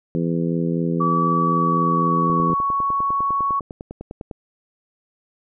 harmonic tone, 84 Hz, E2, 33 cents sharp, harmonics 2 / 3 / 4 / 5 / 6, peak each -21 / -25 / -27 / -29 / -31 dBFS, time 0.15-2.54 s, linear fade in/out 0 ms
sine tone with pitch glide, 1147 to 1112.4 Hz, D6 to C#6, -41 to +6 cents, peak -18 dBFS, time 1-3.6 s, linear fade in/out 10 ms, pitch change -53 cents, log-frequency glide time 1.31-2.7 s
click train, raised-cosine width 2 ms, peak -19 dBFS, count 21, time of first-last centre 2.3-4.312 s, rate 9.94 Hz
effects none

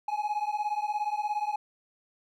triangle beating tone pair, 830.6 / 847.6 Hz, G#5 / G#5, 0 / +35 cents, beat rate 17 Hz, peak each -29 dBFS, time 0.08-1.56 s, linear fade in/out 5 ms, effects none

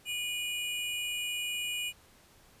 square tone pair together, 2453 / 2917 Hz, D#7 / F#7, -25 / -25 cents, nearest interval minor third, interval 300 cents, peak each -36 / -36 dBFS, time 0.05-1.93 s, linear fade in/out 50 ms, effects pink hiss -60 dBFS RMS until 2.6 s + resampled to 32000 Hz

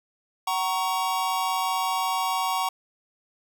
square chord, F# major, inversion none, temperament equal with one note detuned, 756.8 / 932.3 / 1108.7 Hz, F#5 / A#5 / C#6, +39 / 0 / 0 cents, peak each -29 / -29 / -29 dBFS, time 0.47-2.69 s, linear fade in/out 5 ms, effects none

